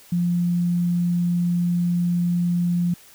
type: tone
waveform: sine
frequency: 174.61 Hz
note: F3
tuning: in tune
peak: -18 dBFS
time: 0.12-2.94 s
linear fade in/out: 5 ms
effects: white hiss -49 dBFS RMS until 3.14 s